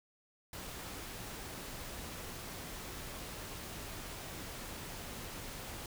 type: noise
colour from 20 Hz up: pink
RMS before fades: -45 dBFS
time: 0.53-5.86 s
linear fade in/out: 2 ms
effects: none